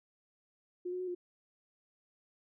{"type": "tone with pitch steps", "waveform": "sine", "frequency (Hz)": [357.6, 363.8, 367.5, 355.3], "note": ["F4", "F#4", "F#4", "F4"], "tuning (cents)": [41, -29, -12, 30], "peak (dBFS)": -35, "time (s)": [0.85, 1.15], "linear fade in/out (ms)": 10, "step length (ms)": 75, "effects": []}